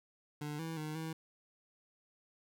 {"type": "tone with pitch steps", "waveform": "25% pulse", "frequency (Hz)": [148.7, 162.9, 153.7, 160.7], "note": ["D3", "E3", "D#3", "E3"], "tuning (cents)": [22, -20, -21, -44], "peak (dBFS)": -35, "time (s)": [0.41, 1.13], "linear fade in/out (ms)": 5, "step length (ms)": 180, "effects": []}